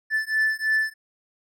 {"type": "beating tone pair", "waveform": "triangle", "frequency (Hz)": [1752, 1755.1], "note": ["A6", "A6"], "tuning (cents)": [-8, -5], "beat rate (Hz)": 3.1, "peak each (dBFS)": [-22, -22], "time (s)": [0.1, 0.94], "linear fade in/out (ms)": 50, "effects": []}